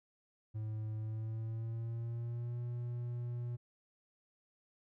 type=tone with pitch glide; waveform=triangle; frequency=108.6 to 120.5 Hz; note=A2 to B2; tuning=-22 to -42 cents; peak=-35 dBFS; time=0.54-3.57 s; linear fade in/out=20 ms; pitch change=+180 cents; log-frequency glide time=0.97-2.59 s; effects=none